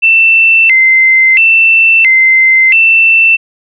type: tone with vibrato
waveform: sine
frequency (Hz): 2355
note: D7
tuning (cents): +4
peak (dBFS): -3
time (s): 0.02-3.37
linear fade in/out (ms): 20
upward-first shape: square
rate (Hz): 0.74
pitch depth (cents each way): 220
effects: none